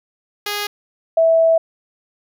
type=tone pair in turn; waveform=5% pulse / sine; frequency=412.5 / 654.8 Hz; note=G#4 / E5; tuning=-12 / -12 cents; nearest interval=minor sixth; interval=800 cents; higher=second; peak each=-10 dBFS; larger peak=neither; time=0.46-0.67 / 1.17-1.58 s; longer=second; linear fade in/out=5 ms; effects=none